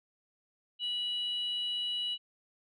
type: tone pair together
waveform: sine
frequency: 2930 / 3926 Hz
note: F#7 / B7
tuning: -18 / -11 cents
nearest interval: perfect fourth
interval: 507 cents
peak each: -31 / -40 dBFS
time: 0.79-2.18 s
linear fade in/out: 50 ms
effects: tanh soft clip ceiling -25 dBFS